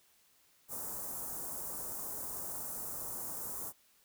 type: band-stop noise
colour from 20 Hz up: white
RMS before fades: -41 dBFS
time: 0.68-3.73 s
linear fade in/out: 50 ms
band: 1200 to 7300 Hz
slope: 24 dB/octave
effects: white hiss -68 dBFS RMS until 4.04 s